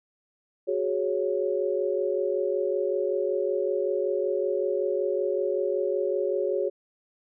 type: chord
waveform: sine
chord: F# suspended second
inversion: none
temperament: equal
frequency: 370 / 415.3 / 554.4 Hz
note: F#4 / G#4 / C#5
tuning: 0 / 0 / 0 cents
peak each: -28 dBFS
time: 0.67-6.7 s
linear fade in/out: 20 ms
effects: none